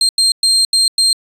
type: tone bursts at uneven times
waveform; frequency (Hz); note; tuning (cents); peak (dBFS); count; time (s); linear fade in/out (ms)
35% pulse; 4186; C8; 0; -8; 5; 0.01-0.09 / 0.18-0.32 / 0.43-0.65 / 0.73-0.88 / 0.98-1.13; 2
effects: resampled to 32000 Hz